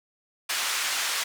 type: band-pass noise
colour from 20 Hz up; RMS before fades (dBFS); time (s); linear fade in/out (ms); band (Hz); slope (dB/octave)
pink; -28; 0.49-1.24; 10; 1400 to 9800; 12
effects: none